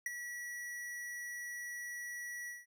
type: tone with ADSR envelope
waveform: square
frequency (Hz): 1936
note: B6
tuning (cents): -35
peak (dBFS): -33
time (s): 0.06-2.66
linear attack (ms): 3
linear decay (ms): 21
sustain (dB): -9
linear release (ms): 180
effects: none